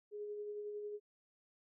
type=tone with tremolo; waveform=sine; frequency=416.2 Hz; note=G#4; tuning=4 cents sharp; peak=-40 dBFS; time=0.11-1 s; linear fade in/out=50 ms; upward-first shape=sine; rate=11 Hz; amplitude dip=30%; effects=none